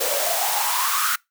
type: noise with high-pass filter sweep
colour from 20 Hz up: white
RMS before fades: -22 dBFS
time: 0-1.16 s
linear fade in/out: 10 ms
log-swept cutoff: 500 to 1400 Hz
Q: 8
effects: noise-tail reverb RT60 0.2 s tail -25 dB re dry